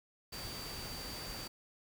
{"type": "tone in noise", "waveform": "sine", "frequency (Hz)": 4635, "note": "D8", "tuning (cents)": -24, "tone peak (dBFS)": -46, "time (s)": [0.32, 1.48], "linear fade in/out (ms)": 10, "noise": "pink", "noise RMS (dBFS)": -45, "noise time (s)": [0.32, 1.48], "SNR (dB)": -4, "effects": []}